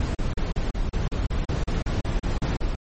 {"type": "noise bursts", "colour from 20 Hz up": "brown", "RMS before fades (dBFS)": -24, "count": 15, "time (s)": [0, 2.754], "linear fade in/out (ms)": 5, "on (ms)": 150, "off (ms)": 36, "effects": ["MP3 32 kbps"]}